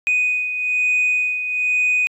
sine beating tone pair, 2489 / 2490.1 Hz, D#7 / D#7, 0 / +1 cents, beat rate 1.1 Hz, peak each -23 / -16 dBFS, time 0.07-2.07 s, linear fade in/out 0 ms, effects tanh soft clip ceiling -12 dBFS

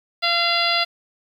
harmonic tone with a mistuned harmonic, 686 Hz, F5, 31 cents flat, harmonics 1 / 2 / 3 / 4 / 5 / 6 / 7, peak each -25 / -25 / -25 / -25 / -25 / -25 / -25 dBFS, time 0.22-0.85 s, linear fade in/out 20 ms, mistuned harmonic 4, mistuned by +19 cents, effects 8-bit

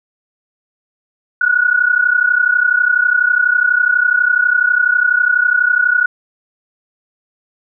sine tone pair together, 1447.9 / 1480 Hz, F#6 / F#6, -38 / 0 cents, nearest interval unison, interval 38 cents, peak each -13 dBFS, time 1.41-6.06 s, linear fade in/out 5 ms, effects none

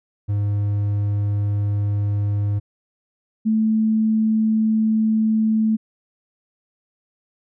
triangle / sine tone pair in turn, 102.4 / 219.2 Hz, G#2 / A3, -24 / -6 cents, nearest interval octave + minor second, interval 1318 cents, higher second, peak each -16 / -15 dBFS, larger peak second, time 0.28-2.6 / 3.45-5.77 s, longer neither, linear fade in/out 20 ms, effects none

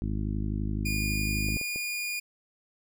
harmonic tone, 51.9 Hz, G#1, in tune, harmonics 1 / 2 / 3 / 4 / 5 / 6 / 7, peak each -31 / -33 / -38 / -35 / -40 / -40 / -48 dBFS, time 0.02-1.57 s, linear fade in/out 0 ms
sawtooth tone, 2433 Hz, D#7, 39 cents flat, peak -27 dBFS, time 0.85-2.2 s, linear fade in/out 10 ms
clicks, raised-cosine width 2 ms, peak -27 dBFS, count 4, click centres 1.488 / 1.57 / 1.613 / 1.76 s
effects none

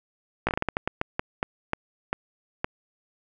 slowing click train, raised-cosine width 0.5 ms, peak -9 dBFS, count 15, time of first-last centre 0.47-2.645 s, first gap 17 ms, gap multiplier 1.3, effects none

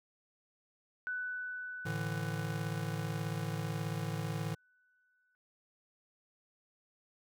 sine tone with exponential decay, 1493 Hz, F#6, 15 cents sharp, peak -34 dBFS, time 1.07-5.35 s, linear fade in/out 0 ms, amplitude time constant 930 ms
square chord, A suspended fourth, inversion none, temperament just, 110 / 146.67 / 165 Hz, A2 / D3 / E3, 0 / -2 / +2 cents, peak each -40 dBFS, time 1.85-4.55 s, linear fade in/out 10 ms
effects none

